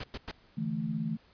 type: noise bursts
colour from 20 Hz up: pink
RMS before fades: -38 dBFS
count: 3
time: 0-0.314 s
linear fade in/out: 5 ms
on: 38 ms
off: 100 ms
type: chord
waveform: sine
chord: D suspended second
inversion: none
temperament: equal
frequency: 146.83 / 164.81 / 220 Hz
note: D3 / E3 / A3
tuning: 0 / 0 / 0 cents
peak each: -38 / -34 / -33 dBFS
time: 0.57-1.17 s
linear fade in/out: 10 ms
effects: pink hiss -62 dBFS RMS until 1.33 s + resampled to 11025 Hz